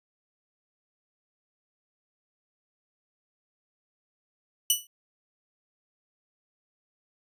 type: tone with exponential decay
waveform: 10% pulse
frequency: 2960 Hz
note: F#7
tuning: in tune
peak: -8 dBFS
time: 4.7-4.87 s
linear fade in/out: 2 ms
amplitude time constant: 36 ms
effects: resampled to 32000 Hz